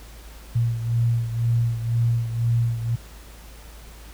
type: beating tone pair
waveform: sine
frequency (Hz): 116.54 / 118.54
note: A#2 / A#2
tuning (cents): 0 / +29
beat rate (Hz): 2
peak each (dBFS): -20 / -26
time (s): 0.55-2.96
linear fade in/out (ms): 10
effects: added 54 Hz sine -41 dBFS peak until 4.13 s + pink hiss -47 dBFS RMS until 4.13 s